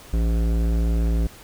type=tone with hard clipping; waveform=sine; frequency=56.3 Hz; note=A1; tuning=40 cents sharp; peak=-20 dBFS; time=0.13-1.27 s; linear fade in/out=5 ms; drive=15 dB; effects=pink hiss -45 dBFS RMS until 1.43 s